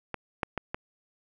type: clicks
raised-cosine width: 0.5 ms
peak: -17 / -12 / -15 / -16 dBFS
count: 4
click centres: 0.143 / 0.432 / 0.577 / 0.745 s
effects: none